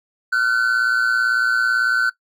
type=tone pair together; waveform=triangle; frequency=1391 / 1509 Hz; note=F6 / F#6; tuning=-7 / +34 cents; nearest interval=minor second; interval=141 cents; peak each=-19 / -15 dBFS; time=0.32-2.1 s; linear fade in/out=10 ms; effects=noise-tail reverb RT60 0.1 s tail -18 dB re dry